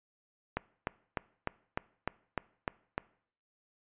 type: click train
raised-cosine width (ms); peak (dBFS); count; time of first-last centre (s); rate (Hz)
0.5; -16; 9; 0.57-2.98; 3.32
effects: noise-tail reverb RT60 0.6 s tail -22 dB re dry + resampled to 8000 Hz